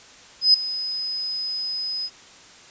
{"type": "tone with ADSR envelope", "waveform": "sine", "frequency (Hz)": 5040, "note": "D#8", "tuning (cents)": 21, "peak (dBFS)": -9, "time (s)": [0.41, 2.1], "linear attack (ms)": 130, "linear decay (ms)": 4, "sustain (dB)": -16, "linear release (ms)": 51, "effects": ["white hiss -47 dBFS RMS until 2.7 s", "resampled to 16000 Hz"]}